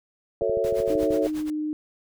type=chord; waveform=sine; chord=F# minor seventh; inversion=none; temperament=equal with one note detuned; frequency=370 / 447.4 / 554.4 / 659.3 Hz; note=F#4 / A4 / C#5 / E5; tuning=0 / +29 / 0 / 0 cents; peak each=-30 / -25 / -25 / -30 dBFS; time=0.41-1.27 s; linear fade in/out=2 ms
type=click train; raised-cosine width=5 ms; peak=-26 dBFS; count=10; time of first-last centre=0.42-1.107 s; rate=13.1 Hz
type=noise with tremolo; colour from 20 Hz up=pink; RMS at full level=-40 dBFS; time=0.64-1.5 s; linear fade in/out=0 ms; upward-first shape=sine; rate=8.4 Hz; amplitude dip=90%
type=tone with pitch glide; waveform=sine; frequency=309.4 to 304.6 Hz; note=D#4 to D#4; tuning=-10 to -37 cents; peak=-25 dBFS; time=0.9-1.73 s; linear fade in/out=0 ms; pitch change=-27 cents; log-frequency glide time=1.19-1.52 s
effects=none